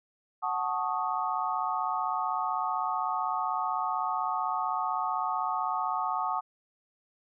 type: chord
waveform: sine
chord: D# half-diminished seventh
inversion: first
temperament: equal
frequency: 740 / 880 / 1108.7 / 1244.5 Hz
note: F#5 / A5 / C#6 / D#6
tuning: 0 / 0 / 0 / 0 cents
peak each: -33 dBFS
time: 0.42-6.41 s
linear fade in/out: 20 ms
effects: none